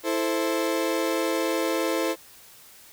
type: chord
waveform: 35% pulse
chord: A minor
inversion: second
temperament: equal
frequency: 329.6 / 440 / 523.3 Hz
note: E4 / A4 / C5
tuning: 0 / 0 / 0 cents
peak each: -25 / -28 / -26 dBFS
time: 0.03-2.16 s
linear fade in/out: 50 ms
effects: white hiss -50 dBFS RMS until 2.92 s